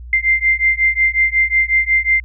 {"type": "beating tone pair", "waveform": "sine", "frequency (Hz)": [2088, 2093.5], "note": ["C7", "C7"], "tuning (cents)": [-4, 0], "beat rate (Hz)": 5.5, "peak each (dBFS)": -15, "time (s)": [0.13, 2.2], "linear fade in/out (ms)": 2, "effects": ["added 60 Hz sine -30 dBFS peak until 2.24 s"]}